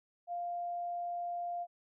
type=tone; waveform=sine; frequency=698.5 Hz; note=F5; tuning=in tune; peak=-35 dBFS; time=0.27-1.67 s; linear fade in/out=50 ms; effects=none